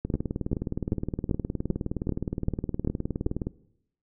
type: two click trains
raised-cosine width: 3 ms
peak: -12 / -16 dBFS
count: 9 / 67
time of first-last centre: 0.14-3.265 / 0.05-3.47 s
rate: 2.56 / 19.3 Hz
effects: noise-tail reverb RT60 0.8 s tail -20 dB re dry